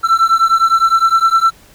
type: beating tone pair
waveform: triangle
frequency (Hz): 1335 / 1344.8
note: E6 / E6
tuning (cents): +22 / +34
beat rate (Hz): 9.8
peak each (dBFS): -10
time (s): 0.03-1.51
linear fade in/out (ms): 20
effects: pink hiss -45 dBFS RMS until 1.74 s